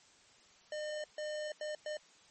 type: tone bursts at uneven times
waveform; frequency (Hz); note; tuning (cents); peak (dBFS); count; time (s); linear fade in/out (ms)
square; 606; D#5; -46; -38; 4; 0.72-1.04 / 1.18-1.52 / 1.61-1.75 / 1.86-1.97; 2
effects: white hiss -63 dBFS RMS until 2.3 s + MP3 32 kbps